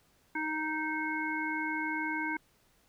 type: harmonic tone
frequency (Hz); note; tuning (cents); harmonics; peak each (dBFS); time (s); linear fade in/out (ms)
311.1; D#4; 0; 1 / 3 / 5 / 7; -36 / -37 / -36 / -37; 0.35-2.37; 5
effects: pink hiss -68 dBFS RMS until 2.88 s